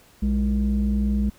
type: tone pair together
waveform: sine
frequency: 61.3 / 206.2 Hz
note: B1 / G#3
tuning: -12 / -12 cents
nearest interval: octave + major sixth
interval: 2100 cents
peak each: -20 dBFS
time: 0.22-1.3 s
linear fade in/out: 10 ms
effects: tanh soft clip ceiling -15 dBFS + pink hiss -54 dBFS RMS until 1.38 s